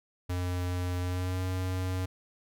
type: tone with pitch glide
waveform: square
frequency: 89.7 to 92.38 Hz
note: F2 to F#2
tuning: +47 to -2 cents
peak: -30 dBFS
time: 0.29-2.06 s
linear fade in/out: 10 ms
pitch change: +51 cents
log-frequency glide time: 1-1.42 s
effects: none